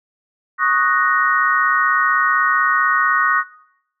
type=chord; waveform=sine; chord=D# minor seventh; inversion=third; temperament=equal; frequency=1108.7 / 1244.5 / 1480 / 1864.7 Hz; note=C#6 / D#6 / F#6 / A#6; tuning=0 / 0 / 0 / 0 cents; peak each=-19 dBFS; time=0.58-3.44 s; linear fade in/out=50 ms; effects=noise-tail reverb RT60 0.8 s tail -20 dB re dry